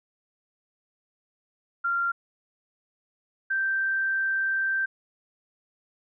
sine tone pair in turn, 1385 / 1565.4 Hz, F6 / G6, -15 / -3 cents, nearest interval major second, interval 212 cents, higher second, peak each -23 dBFS, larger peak neither, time 1.84-2.12 / 3.5-4.86 s, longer second, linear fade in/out 10 ms, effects none

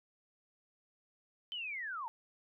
sine linear sweep, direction down, 3100 to 867 Hz, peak -38 dBFS, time 1.52-2.08 s, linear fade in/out 0 ms, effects none

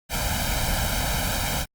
pink noise with comb filter, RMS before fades -25 dBFS, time 0.09-1.66 s, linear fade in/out 50 ms, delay 1.3 ms, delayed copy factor +0.95, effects Opus 48 kbps

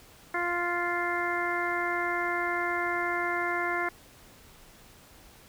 harmonic tone, 349.2 Hz, F4, in tune, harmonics 1 / 2 / 3 / 4 / 5 / 6, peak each -34 / -34 / -34 / -34 / -34 / -34 dBFS, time 0.34-3.89 s, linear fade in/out 5 ms, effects pink hiss -54 dBFS RMS until 5.48 s

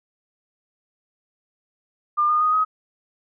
sine tone with pitch steps, 1200 / 1221 / 1242.3 / 1264 Hz, D6 / D#6 / D#6 / D#6, +37 / -33 / -3 / +27 cents, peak -16 dBFS, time 2.17-2.65 s, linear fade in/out 20 ms, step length 120 ms, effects none

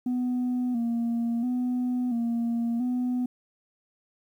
sine tone with vibrato, 241 Hz, B3, 42 cents flat, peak -22 dBFS, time 0.06-3.26 s, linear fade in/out 5 ms, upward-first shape square, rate 0.73 Hz, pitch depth 54 cents each way, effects tanh soft clip ceiling -23 dBFS + 10-bit

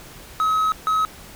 triangle tone bursts at uneven times, 1278 Hz, D#6, 46 cents sharp, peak -15 dBFS, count 2, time 0.4-0.72 / 0.87-1.05 s, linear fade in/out 0 ms, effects pink hiss -42 dBFS RMS until 1.35 s

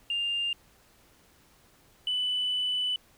sine tone pair in turn, 2801 / 2989 Hz, F7 / F#7, +4 / +17 cents, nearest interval minor second, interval 113 cents, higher second, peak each -26 / -25 dBFS, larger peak second, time 0.1-0.53 / 2.07-2.96 s, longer second, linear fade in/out 2 ms, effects tanh soft clip ceiling -22 dBFS + pink hiss -61 dBFS RMS until 3.17 s

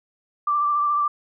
sine tone with vibrato, 1174.7 Hz, D6, in tune, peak -18 dBFS, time 0.47-1.08 s, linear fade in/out 5 ms, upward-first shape sine, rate 14 Hz, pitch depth 23 cents each way, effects none

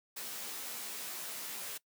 white noise with comb filter, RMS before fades -42 dBFS, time 0.16-1.78 s, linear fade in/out 10 ms, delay 15 ms, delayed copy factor -0.75, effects noise-tail reverb RT60 0.1 s tail -21 dB re dry + high-pass 200 Hz 12 dB/octave

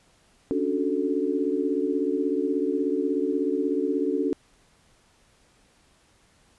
sine chord, D major seventh, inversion third, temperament equal, 277.2 / 293.7 / 370 / 440 Hz, C#4 / D4 / F#4 / A4, 0 / 0 / 0 / 0 cents, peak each -28 dBFS, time 0.51-4.33 s, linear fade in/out 0 ms, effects pink hiss -61 dBFS RMS until 6.58 s + resampled to 24000 Hz

